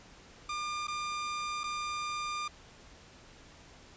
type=tone with dropouts; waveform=sawtooth; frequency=1200 Hz; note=D6; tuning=37 cents sharp; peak=-30 dBFS; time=0.49-2.48 s; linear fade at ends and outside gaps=5 ms; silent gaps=0.871-0.881 / 1.635-1.639 s; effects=pink hiss -55 dBFS RMS until 3.96 s + resampled to 16000 Hz